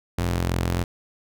sawtooth ring-modulated tone, 87.31 Hz, F2, in tune, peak -15 dBFS, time 0.18-0.84 s, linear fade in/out 5 ms, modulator 21.5 Hz, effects none

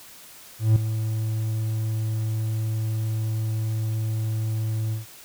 triangle tone with ADSR envelope, 110 Hz, A2, in tune, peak -10 dBFS, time 0.59-5.06 s, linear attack 170 ms, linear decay 5 ms, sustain -11 dB, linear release 140 ms, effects white hiss -46 dBFS RMS until 5.24 s

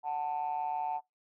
triangle ring-modulated tone, 73.42 Hz, D2, in tune, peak -25 dBFS, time 0.03-1.01 s, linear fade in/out 50 ms, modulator 814 Hz, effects noise-tail reverb RT60 0.2 s tail -25 dB re dry + tanh soft clip ceiling -25 dBFS

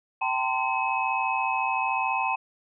sine tone cluster, 777 / 898 / 1032 / 2562 Hz, G5 / A5 / C6 / E7, -16 / +35 / -24 / -50 cents, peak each -29 dBFS, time 0.21-2.36 s, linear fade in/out 10 ms, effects none

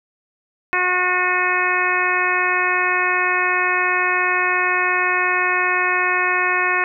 harmonic tone, 362.8 Hz, F#4, 34 cents flat, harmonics 1 / 2 / 3 / 4 / 5 / 6 / 7, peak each -27 / -27 / -22 / -24 / -21 / -25 / -23 dBFS, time 0.73-6.84 s, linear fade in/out 0 ms, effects none

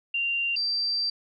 sine tone pair in turn, 2775 / 4690 Hz, F7 / D8, -12 / -3 cents, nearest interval major sixth, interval 909 cents, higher second, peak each -24 dBFS, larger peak neither, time 0.14-0.56 / 0.56-1.1 s, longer second, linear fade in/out 5 ms, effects none

